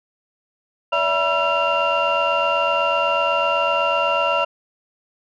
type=tone cluster; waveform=sine; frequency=574 / 662 / 969 / 1347 / 2780 Hz; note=D5 / E5 / B5 / E6 / F7; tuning=-40 / +7 / -33 / +37 / -9 cents; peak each=-22 dBFS; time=0.92-4.45 s; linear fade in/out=10 ms; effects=tanh soft clip ceiling -10 dBFS